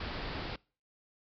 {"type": "low-pass noise", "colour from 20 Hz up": "pink", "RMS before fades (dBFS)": -39, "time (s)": [0, 0.56], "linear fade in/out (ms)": 5, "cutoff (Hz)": 5000, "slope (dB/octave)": 96, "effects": ["noise-tail reverb RT60 0.4 s tail -25 dB re dry"]}